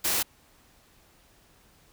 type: noise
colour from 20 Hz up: white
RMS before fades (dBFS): -26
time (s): 0.04-0.23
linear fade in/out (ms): 10
effects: pink hiss -60 dBFS RMS until 1.92 s